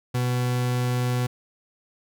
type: tone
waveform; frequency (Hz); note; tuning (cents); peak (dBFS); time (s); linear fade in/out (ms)
40% pulse; 124.1; B2; +9; -21; 0.14-1.27; 10
effects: none